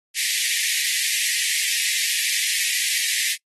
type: high-pass noise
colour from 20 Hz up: pink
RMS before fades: -23 dBFS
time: 0.14-3.37 s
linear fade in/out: 50 ms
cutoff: 1800 Hz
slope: 96 dB/octave
effects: noise-tail reverb RT60 0.1 s tail -24 dB re dry + AAC 32 kbps